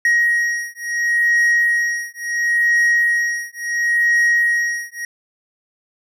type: beating tone pair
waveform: triangle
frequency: 1888 / 1888.72 Hz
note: A#6 / A#6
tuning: +22 / +22 cents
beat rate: 0.72 Hz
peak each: -16 dBFS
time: 0.05-5.05 s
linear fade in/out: 2 ms
effects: none